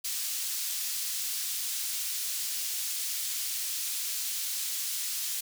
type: high-pass noise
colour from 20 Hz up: pink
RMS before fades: -33 dBFS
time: 0.04-5.41 s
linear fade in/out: 10 ms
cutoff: 4600 Hz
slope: 12 dB/octave
effects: none